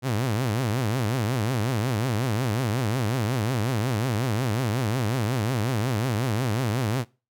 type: tone with vibrato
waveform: sawtooth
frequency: 117.4 Hz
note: A#2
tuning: 13 cents sharp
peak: -19 dBFS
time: 0.02-7.05 s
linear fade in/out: 50 ms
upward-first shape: triangle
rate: 5.5 Hz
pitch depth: 290 cents each way
effects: noise-tail reverb RT60 0.3 s tail -22 dB re dry